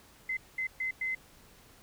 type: tone bursts at uneven times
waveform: sine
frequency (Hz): 2054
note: C7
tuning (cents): -33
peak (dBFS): -30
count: 4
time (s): 0.29-0.37 / 0.58-0.67 / 0.8-0.91 / 1.01-1.15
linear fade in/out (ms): 5
effects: pink hiss -58 dBFS RMS until 1.82 s